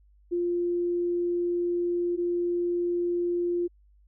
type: tone pair in turn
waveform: sine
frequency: 349.2 / 349.2 Hz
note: F4 / F4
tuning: 0 / 0 cents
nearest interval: unison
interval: 0 cents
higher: neither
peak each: -24 dBFS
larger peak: neither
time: 0.31-2.17 / 2.17-3.68 s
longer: first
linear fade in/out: 20 ms
effects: added 50 Hz sine -56 dBFS peak until 4.07 s